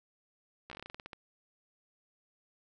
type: slowing click train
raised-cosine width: 0.3 ms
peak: -28 dBFS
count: 13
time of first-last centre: 0.7-1.132 s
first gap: 14 ms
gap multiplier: 1.16
effects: none